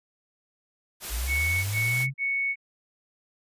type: noise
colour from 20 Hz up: white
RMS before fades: -35 dBFS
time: 1-2.07 s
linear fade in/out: 50 ms
type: linear sweep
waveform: sine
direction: up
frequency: 51.2 to 138.59 Hz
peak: -27 dBFS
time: 1.09-2.14 s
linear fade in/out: 50 ms
type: tone bursts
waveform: sine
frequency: 2217 Hz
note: C#7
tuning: in tune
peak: -24 dBFS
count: 3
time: 1.27-2.558 s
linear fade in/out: 50 ms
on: 380 ms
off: 74 ms
effects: resampled to 32000 Hz